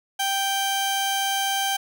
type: tone pair together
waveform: sawtooth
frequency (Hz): 784 / 1568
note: G5 / G6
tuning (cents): 0 / 0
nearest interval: octave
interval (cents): 1200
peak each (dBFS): -20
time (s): 0.19-1.77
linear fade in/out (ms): 10
effects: none